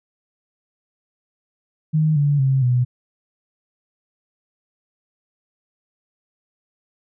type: tone with pitch steps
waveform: sine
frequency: 155.56 / 144.31 / 133.87 / 124.18 Hz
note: D#3 / D3 / C3 / B2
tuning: 0 / -30 / +40 / +10 cents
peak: -14 dBFS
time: 1.93-2.85 s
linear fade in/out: 20 ms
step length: 230 ms
effects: none